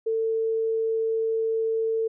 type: tone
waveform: sine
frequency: 447.7 Hz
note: A4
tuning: 30 cents sharp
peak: -22 dBFS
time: 0.06-2.08 s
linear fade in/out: 10 ms
effects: none